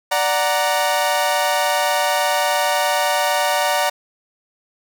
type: chord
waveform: sawtooth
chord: D augmented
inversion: none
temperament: equal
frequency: 587.3 / 740 / 932.3 Hz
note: D5 / F#5 / A#5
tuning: 0 / 0 / 0 cents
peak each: -17 dBFS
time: 0.11-3.9 s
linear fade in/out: 10 ms
effects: none